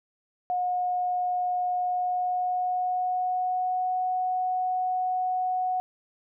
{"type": "tone with pitch glide", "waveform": "sine", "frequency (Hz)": [723, 737.3], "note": ["F#5", "F#5"], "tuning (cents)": [-40, -6], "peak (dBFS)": -24, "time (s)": [0.5, 5.8], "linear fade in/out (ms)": 0, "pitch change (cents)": 34, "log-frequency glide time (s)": [1.76, 3.96], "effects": []}